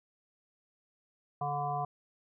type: harmonic tone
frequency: 144.7 Hz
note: D3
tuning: 25 cents flat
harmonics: 1 / 3 / 5 / 7 / 8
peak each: -38 / -45 / -33 / -38 / -42 dBFS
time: 1.41-1.85 s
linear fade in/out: 5 ms
effects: none